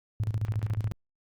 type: tone with tremolo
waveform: sine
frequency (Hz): 106.8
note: G#2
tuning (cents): +49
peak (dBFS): -24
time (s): 0.2-0.92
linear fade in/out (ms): 0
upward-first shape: square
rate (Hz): 14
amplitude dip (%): 75
type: clicks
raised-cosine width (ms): 0.5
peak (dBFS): -29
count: 8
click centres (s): 0.45 / 0.483 / 0.539 / 0.617 / 0.667 / 0.706 / 0.748 / 0.873
effects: Opus 48 kbps